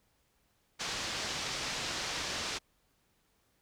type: low-pass noise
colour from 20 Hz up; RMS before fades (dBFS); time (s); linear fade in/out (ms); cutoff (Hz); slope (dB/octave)
white; -37; 0.79-2.59; 20; 6000; 24
effects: pink hiss -73 dBFS RMS until 3.61 s